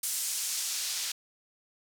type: noise with band-pass filter sweep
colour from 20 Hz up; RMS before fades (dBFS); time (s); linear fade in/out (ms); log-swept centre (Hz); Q
white; -33; 0.03-1.12; 5; 8700 to 4600; 1
effects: none